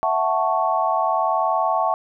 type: chord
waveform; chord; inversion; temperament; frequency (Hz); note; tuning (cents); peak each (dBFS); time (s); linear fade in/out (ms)
sine; F# minor seventh; third; equal; 659.3 / 740 / 880 / 1108.7; E5 / F#5 / A5 / C#6; 0 / 0 / 0 / 0; -23; 0.03-1.94; 0
effects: none